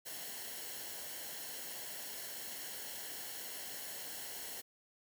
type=noise with comb filter; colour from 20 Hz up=white; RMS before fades=-45 dBFS; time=0.05-4.62 s; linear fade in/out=20 ms; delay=0.82 ms; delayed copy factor=-0.6; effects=none